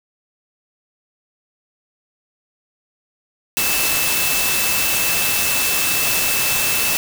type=tone in noise; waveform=sine; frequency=2637 Hz; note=E7; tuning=in tune; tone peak=-23 dBFS; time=3.57-6.97 s; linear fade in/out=0 ms; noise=white; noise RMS=-19 dBFS; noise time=3.57-6.97 s; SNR=-7 dB; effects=none